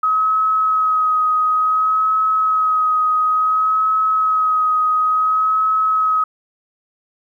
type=tone with vibrato; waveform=sine; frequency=1270 Hz; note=D#6; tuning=35 cents sharp; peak=-13 dBFS; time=0.03-6.24 s; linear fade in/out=5 ms; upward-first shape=sine; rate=0.57 Hz; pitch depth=20 cents each way; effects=9-bit